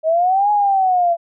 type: linear two-way sweep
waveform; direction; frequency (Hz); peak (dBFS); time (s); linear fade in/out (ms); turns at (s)
sine; up then down; 622.3 to 839 to 671; -12; 0.03-1.17; 50; 0.51
effects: none